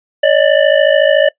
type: ring-modulated tone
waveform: square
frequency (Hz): 591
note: D5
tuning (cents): +11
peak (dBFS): -5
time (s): 0.23-1.29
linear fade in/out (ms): 5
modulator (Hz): 26.9
effects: noise-tail reverb RT60 0.1 s tail -21 dB re dry + resampled to 8000 Hz